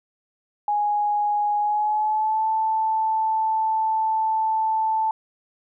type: tone with pitch glide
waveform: sine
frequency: 830.6 to 880 Hz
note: G#5 to A5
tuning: 0 to 0 cents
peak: -19 dBFS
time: 0.68-5.11 s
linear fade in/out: 2 ms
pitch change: +100 cents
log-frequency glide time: 1.59-2.48 s
effects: none